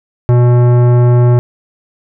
sine tone with tanh clipping, 121.9 Hz, B2, 22 cents flat, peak -7 dBFS, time 0.29-1.39 s, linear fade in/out 0 ms, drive 16 dB, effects none

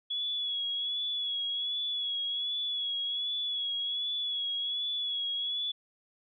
sine tone with vibrato, 3374 Hz, G#7, 27 cents sharp, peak -30 dBFS, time 0.1-5.72 s, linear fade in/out 10 ms, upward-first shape sine, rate 1.3 Hz, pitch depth 38 cents each way, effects none

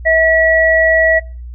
sine tone pair together, 647.2 / 1935 Hz, E5 / B6, -32 / -36 cents, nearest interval octave + perfect fifth, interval 1896 cents, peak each -11 dBFS, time 0.05-1.2 s, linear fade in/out 20 ms, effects noise-tail reverb RT60 0.4 s tail -25 dB re dry + added 60 Hz sine -26 dBFS peak until 1.54 s

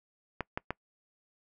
clicks, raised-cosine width 0.5 ms, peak -17 dBFS, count 3, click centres 0.407 / 0.575 / 0.706 s, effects noise-tail reverb RT60 0.1 s tail -24 dB re dry

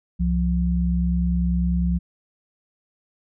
sine tone pair together, 65.7 / 175.4 Hz, C2 / F3, +8 / +8 cents, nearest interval octave + perfect fourth, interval 1700 cents, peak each -21 dBFS, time 0.19-1.99 s, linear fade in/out 20 ms, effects none

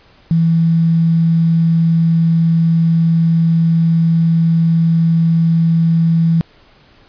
sine tone with quantisation, 165.1 Hz, E3, 3 cents sharp, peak -9 dBFS, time 0.31-6.41 s, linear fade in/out 0 ms, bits 6, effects pink hiss -48 dBFS RMS until 7.08 s + resampled to 11025 Hz

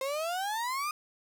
35% pulse exponential sweep, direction up, 522 to 1244 Hz, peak -29 dBFS, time 0.01-0.91 s, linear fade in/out 2 ms, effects none

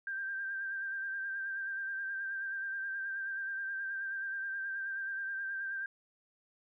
sine tone with vibrato, 1579 Hz, G6, 12 cents sharp, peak -35 dBFS, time 0.07-5.86 s, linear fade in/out 2 ms, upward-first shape sine, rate 9.4 Hz, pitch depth 32 cents each way, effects none

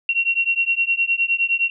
sine beating tone pair, 2734 / 2743.7 Hz, F7 / F7, -37 / -31 cents, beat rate 9.7 Hz, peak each -20 dBFS, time 0.09-1.7 s, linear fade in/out 2 ms, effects none

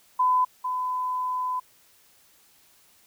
sine tone pair in turn, 1008 / 1008 Hz, B5 / B5, +35 / +35 cents, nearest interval unison, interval 0 cents, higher neither, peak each -18 / -25 dBFS, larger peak first, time 0.19-0.45 / 0.64-1.6 s, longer second, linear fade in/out 10 ms, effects white hiss -59 dBFS RMS until 3.06 s

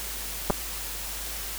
clicks, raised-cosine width 1 ms, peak -9 / -8 dBFS, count 2, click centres 0.5 / 0.505 s, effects added 50 Hz sine -40 dBFS peak until 1.58 s + white hiss -35 dBFS RMS until 1.58 s

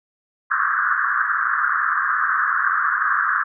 white band-pass noise, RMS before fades -20 dBFS, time 0.5-3.44 s, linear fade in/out 20 ms, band 1100 to 1700 Hz, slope 96 dB/octave, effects none

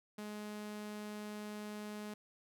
sawtooth tone, 210 Hz, G#3, 19 cents sharp, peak -39 dBFS, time 0.18-2.14 s, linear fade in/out 5 ms, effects none

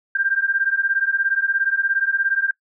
sine beating tone pair, 1578 / 1595 Hz, G6 / G6, +11 / +30 cents, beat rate 17 Hz, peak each -21 / -20 dBFS, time 0.15-2.51 s, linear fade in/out 5 ms, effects noise-tail reverb RT60 0.1 s tail -22 dB re dry

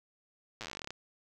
slowing click train, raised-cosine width 0.2 ms, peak -23 dBFS, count 18, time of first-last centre 0.61-0.906 s, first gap 8 ms, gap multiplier 1.09, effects none

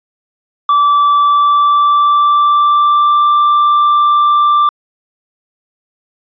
triangle tone with pitch glide, 1160 to 1178.9 Hz, D6 to D6, -22 to +6 cents, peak -5 dBFS, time 0.69-4.69 s, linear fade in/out 2 ms, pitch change +28 cents, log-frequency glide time 1.19-3.29 s, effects resampled to 11025 Hz

